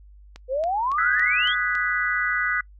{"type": "click train", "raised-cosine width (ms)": 0.2, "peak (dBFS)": -23, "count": 6, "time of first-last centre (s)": [0.36, 1.753], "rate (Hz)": 3.59}
{"type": "exponential sweep", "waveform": "sine", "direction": "up", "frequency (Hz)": [493.9, 3509], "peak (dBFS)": -21, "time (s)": [0.48, 1.55], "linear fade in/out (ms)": 50}
{"type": "chord", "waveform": "sine", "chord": "G# minor seventh", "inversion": "second", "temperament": "equal", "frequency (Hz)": [1244.5, 1480, 1661.2, 1975.5], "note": ["D#6", "F#6", "G#6", "B6"], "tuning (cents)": [0, 0, 0, 0], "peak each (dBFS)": [-29, -24, -30, -26], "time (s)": [0.98, 2.61], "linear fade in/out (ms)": 5}
{"effects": ["noise-tail reverb RT60 0.1 s tail -25 dB re dry", "added 50 Hz sine -45 dBFS peak until 2.79 s"]}